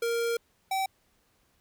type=tone pair in turn; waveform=square; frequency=466.2 / 769.2 Hz; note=A#4 / G5; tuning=0 / -33 cents; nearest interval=major sixth; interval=867 cents; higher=second; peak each=-27 dBFS; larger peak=neither; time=0.02-0.37 / 0.71-0.86 s; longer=first; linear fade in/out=5 ms; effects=pink hiss -69 dBFS RMS until 1.6 s